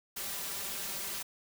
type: noise with comb filter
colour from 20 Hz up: white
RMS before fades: -38 dBFS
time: 0.16-1.23 s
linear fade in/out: 10 ms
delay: 5.1 ms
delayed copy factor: +0.7
effects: none